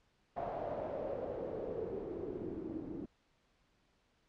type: noise with low-pass filter sweep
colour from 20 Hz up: white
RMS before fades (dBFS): -41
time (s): 0.36-3.06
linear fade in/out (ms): 10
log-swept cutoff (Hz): 700 to 300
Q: 5
effects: pink hiss -74 dBFS RMS until 4.28 s + low-pass 5000 Hz 12 dB/octave